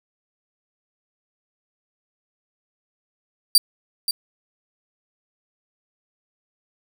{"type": "tone with echo", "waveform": "sawtooth", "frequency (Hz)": 4691, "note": "D8", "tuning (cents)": -3, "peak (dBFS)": -7, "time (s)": [3.55, 3.58], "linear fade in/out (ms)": 2, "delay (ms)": 530, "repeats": 1, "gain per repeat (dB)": -10, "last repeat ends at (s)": 4.11, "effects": []}